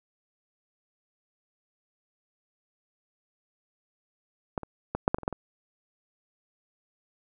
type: clicks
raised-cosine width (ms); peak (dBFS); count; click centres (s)
1; -14 / -23 / -14 / -6 / -9 / -21 / -24 / -11 / -21; 9; 4.578 / 4.633 / 4.95 / 5.079 / 5.145 / 5.185 / 5.233 / 5.279 / 5.327
effects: none